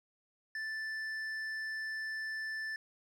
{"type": "tone with hard clipping", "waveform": "sine", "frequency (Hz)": 1760, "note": "A6", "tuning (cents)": 0, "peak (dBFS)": -38, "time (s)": [0.55, 2.76], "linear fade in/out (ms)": 2, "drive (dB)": 6, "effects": []}